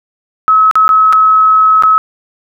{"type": "tone with dropouts", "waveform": "sine", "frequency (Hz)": 1286, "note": "E6", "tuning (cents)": -43, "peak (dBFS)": -4, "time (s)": [0.48, 1.98], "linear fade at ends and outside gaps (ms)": 0, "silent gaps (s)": [[0.712, 0.755], [0.88, 0.891], [1.126, 1.131], [1.824, 1.835]], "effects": []}